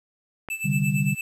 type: click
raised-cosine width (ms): 0.5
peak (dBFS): -19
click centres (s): 0.487
type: tone with tremolo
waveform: square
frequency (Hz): 2637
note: E7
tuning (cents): 0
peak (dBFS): -26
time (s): 0.5-1.21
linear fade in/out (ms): 2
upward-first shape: sine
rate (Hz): 8.8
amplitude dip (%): 80
type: chord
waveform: sine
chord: C suspended second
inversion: none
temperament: equal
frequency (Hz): 130.81 / 146.83 / 196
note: C3 / D3 / G3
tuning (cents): 0 / 0 / 0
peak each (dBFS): -27 / -23 / -25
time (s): 0.64-1.15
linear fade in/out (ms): 20
effects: resampled to 32000 Hz + 9-bit